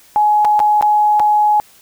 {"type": "tone with dropouts", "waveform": "sine", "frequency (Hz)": 841, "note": "G#5", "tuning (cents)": 22, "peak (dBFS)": -9, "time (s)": [0.16, 1.6], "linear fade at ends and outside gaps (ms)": 0, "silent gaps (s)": [[0.447, 0.451], [0.593, 0.601], [0.811, 0.825], [1.196, 1.201]], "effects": ["white hiss -47 dBFS RMS until 1.81 s"]}